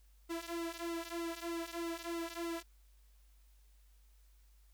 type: tone with flanger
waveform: sawtooth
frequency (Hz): 336.4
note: E4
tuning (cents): +35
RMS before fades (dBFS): -41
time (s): 0.29-2.63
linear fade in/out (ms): 20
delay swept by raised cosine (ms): 1.2 to 3.1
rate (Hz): 3.2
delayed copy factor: -0.85
effects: added 50 Hz sine -61 dBFS peak until 4.73 s + white hiss -74 dBFS RMS until 4.73 s